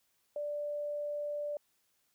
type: tone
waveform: sine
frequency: 587.3 Hz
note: D5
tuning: in tune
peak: -34 dBFS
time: 0.36-1.57 s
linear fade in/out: 2 ms
effects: white hiss -75 dBFS RMS until 2.14 s